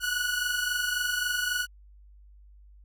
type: tone pair together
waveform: sawtooth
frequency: 1456.3 / 1480 Hz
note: F#6 / F#6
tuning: -28 / 0 cents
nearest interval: unison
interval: 28 cents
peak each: -26 dBFS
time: 0-1.67 s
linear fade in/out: 50 ms
effects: added 50 Hz sine -50 dBFS peak until 2.84 s